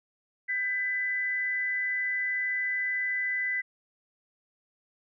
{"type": "tone pair together", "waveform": "sine", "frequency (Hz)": [1587, 1999.5], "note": ["G6", "B6"], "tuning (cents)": [21, 21], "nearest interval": "major third", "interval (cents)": 400, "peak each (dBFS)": [-37, -27], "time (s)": [0.48, 3.62], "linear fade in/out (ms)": 20, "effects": []}